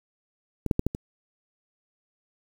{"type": "clicks", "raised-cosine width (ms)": 3, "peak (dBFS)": [-15, -7, -9, -10, -18], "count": 5, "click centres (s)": [0.663, 0.712, 0.794, 0.866, 0.949], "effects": ["7-bit"]}